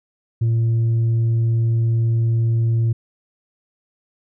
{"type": "tone", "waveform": "sine", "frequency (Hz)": 114.7, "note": "A#2", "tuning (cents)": -28, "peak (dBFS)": -12, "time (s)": [0.41, 2.93], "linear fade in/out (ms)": 10, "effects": ["tanh soft clip ceiling -14 dBFS"]}